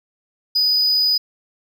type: tone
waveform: triangle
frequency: 4969 Hz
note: D#8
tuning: 3 cents flat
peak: -13 dBFS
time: 0.55-1.18 s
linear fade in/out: 10 ms
effects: none